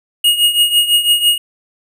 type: tone with tremolo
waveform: square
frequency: 2871 Hz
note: F7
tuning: 47 cents sharp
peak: -7 dBFS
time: 0.24-1.38 s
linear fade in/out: 5 ms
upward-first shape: triangle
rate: 6 Hz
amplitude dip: 80%
effects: none